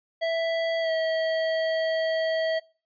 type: tone with pitch glide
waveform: square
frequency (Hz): 659.3 to 645.4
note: E5 to E5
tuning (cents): 0 to -37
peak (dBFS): -24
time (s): 0.21-2.6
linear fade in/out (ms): 20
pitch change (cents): -37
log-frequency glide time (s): 0.81-0.91
effects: noise-tail reverb RT60 0.4 s tail -25 dB re dry + resampled to 11025 Hz